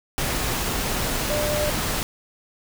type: tone in noise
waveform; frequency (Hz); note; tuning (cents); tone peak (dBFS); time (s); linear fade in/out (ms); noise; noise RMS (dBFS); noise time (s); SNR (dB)
sine; 597; D5; +28; -24; 1.3-1.7; 0; pink; -25; 0.18-2.03; -2
effects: none